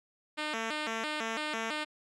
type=tone with vibrato; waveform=5% pulse; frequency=261.4 Hz; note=C4; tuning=1 cent flat; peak=-21 dBFS; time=0.37-1.85 s; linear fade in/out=20 ms; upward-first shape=square; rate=3 Hz; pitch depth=260 cents each way; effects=low-pass 6000 Hz 12 dB/octave